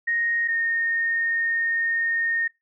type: tone pair in turn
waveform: sine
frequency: 1864.7 / 1841.2 Hz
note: A#6 / A#6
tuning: 0 / -22 cents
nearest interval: unison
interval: 22 cents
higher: first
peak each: -21 dBFS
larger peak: neither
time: 0.07-0.48 / 0.48-2.48 s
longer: second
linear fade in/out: 10 ms
effects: noise-tail reverb RT60 0.2 s tail -21 dB re dry